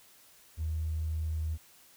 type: tone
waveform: triangle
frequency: 79 Hz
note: D#2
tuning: 27 cents sharp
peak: -26 dBFS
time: 0.57-1.58 s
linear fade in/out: 50 ms
effects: tanh soft clip ceiling -28 dBFS + white hiss -59 dBFS RMS until 1.96 s